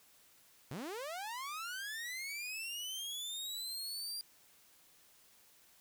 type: linear sweep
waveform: sawtooth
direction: up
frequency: 113.2 to 4802 Hz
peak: -37 dBFS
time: 0.71-4.21 s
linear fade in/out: 0 ms
effects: white hiss -65 dBFS RMS until 5.8 s